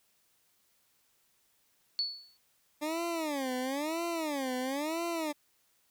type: tone with exponential decay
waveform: sine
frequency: 4435 Hz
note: C#8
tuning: in tune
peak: -26 dBFS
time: 1.99-2.37 s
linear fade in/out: 0 ms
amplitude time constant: 81 ms
type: tone with vibrato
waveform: 20% pulse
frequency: 293.7 Hz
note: D4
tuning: in tune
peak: -27 dBFS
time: 2.81-5.33 s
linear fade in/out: 20 ms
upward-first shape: sine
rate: 1 Hz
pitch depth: 260 cents each way
effects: white hiss -71 dBFS RMS until 5.9 s